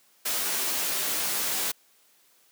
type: noise with comb filter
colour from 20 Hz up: white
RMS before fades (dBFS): -28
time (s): 0.25-1.72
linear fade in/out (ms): 10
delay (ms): 14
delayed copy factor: -0.55
effects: white hiss -62 dBFS RMS until 2.51 s + high-pass 200 Hz 12 dB/octave